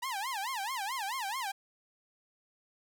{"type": "tone with vibrato", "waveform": "sawtooth", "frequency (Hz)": 913, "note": "A#5", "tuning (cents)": -36, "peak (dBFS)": -30, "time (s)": [0.02, 1.52], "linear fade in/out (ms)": 10, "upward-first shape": "sine", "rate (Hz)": 4.6, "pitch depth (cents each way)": 290, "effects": []}